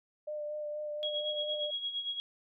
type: tone with vibrato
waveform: sine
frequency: 599 Hz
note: D5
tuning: 34 cents sharp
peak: -35 dBFS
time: 0.27-1.71 s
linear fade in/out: 10 ms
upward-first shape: sine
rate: 4.2 Hz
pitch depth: 16 cents each way
type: tone with tremolo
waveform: sine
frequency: 3309 Hz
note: G#7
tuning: 7 cents flat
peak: -31 dBFS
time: 1.03-2.2 s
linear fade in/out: 0 ms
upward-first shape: sine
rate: 8.7 Hz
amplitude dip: 65%
effects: none